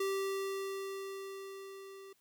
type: tone with level ramp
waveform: square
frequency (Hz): 389.8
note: G4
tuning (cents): -10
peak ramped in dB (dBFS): -32 to -50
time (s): 0-2.13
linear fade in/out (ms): 5
effects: white hiss -73 dBFS RMS until 2.2 s